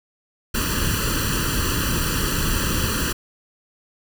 pink noise with comb filter, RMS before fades -22 dBFS, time 0.54-3.13 s, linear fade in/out 10 ms, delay 0.68 ms, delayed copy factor +1, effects none

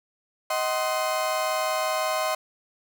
35% pulse chord, C diminished, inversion first, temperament just, 627.9 / 753.5 / 1046.5 Hz, Eb5 / Gb5 / C6, +16 / +31 / 0 cents, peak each -25 / -29 / -27 dBFS, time 0.5-2.35 s, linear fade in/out 5 ms, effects none

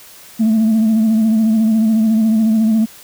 sine tone with vibrato, 220.6 Hz, A3, 5 cents sharp, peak -8 dBFS, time 0.39-2.86 s, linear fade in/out 20 ms, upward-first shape sine, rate 14 Hz, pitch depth 43 cents each way, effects tanh soft clip ceiling -8 dBFS + white hiss -40 dBFS RMS until 3.03 s

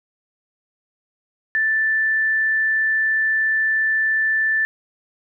sine tone, 1763 Hz, A6, 3 cents sharp, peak -16 dBFS, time 1.55-4.65 s, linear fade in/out 0 ms, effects none

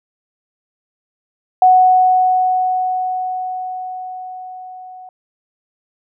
sine tone with level ramp, 740 Hz, F#5, in tune, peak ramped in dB -5 to -33 dBFS, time 1.62-5.09 s, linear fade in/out 2 ms, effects none

